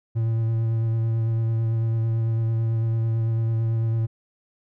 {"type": "tone with vibrato", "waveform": "triangle", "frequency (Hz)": 113.3, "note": "A#2", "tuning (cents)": -49, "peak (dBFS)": -18, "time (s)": [0.15, 4.07], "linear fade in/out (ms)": 20, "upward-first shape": "sine", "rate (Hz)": 9, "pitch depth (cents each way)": 16, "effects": []}